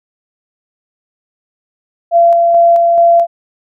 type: tone with tremolo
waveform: sine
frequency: 682 Hz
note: F5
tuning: 41 cents flat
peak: -4 dBFS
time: 2.11-3.27 s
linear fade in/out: 50 ms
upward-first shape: square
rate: 2.3 Hz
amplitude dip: 25%
effects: none